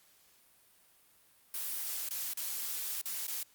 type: noise with dropouts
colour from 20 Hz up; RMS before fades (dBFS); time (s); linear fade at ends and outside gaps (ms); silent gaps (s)
blue; -37; 1.54-3.43; 2; 2.088-2.108 / 2.335-2.372 / 3.014-3.056 / 3.269-3.28
effects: white hiss -65 dBFS RMS until 3.54 s + Opus 48 kbps